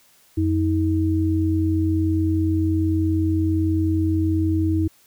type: tone pair together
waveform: sine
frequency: 89.38 / 318.7 Hz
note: F2 / D#4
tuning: +41 / +42 cents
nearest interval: octave + minor seventh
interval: 2201 cents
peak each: -20 dBFS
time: 0.37-4.88 s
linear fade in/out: 10 ms
effects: white hiss -56 dBFS RMS until 5.06 s